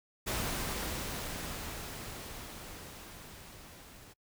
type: noise with level ramp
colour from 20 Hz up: pink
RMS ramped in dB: -34 to -54 dBFS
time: 0.26-4.14 s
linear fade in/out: 20 ms
effects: noise-tail reverb RT60 0.1 s tail -26 dB re dry